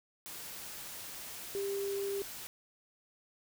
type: tone in noise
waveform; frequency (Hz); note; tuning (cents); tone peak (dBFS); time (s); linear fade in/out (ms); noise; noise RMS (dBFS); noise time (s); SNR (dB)
sine; 397.1; G4; +22; -33; 1.55-2.22; 0; white; -45; 0.26-2.47; +9
effects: none